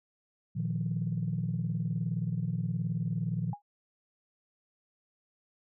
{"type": "chord", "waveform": "sine", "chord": "Bb suspended fourth", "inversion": "none", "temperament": "equal with one note detuned", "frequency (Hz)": [117.22, 155.56, 174.61], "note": ["Bb2", "Eb3", "F3"], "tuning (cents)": [10, 0, 0], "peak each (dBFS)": -33, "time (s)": [0.55, 3.54], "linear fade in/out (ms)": 20}
{"type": "tone with exponential decay", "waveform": "sine", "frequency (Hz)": 821, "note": "G#5", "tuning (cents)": -20, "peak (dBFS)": -34, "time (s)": [3.53, 3.62], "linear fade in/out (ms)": 2, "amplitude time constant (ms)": 19}
{"effects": ["tanh soft clip ceiling -21 dBFS"]}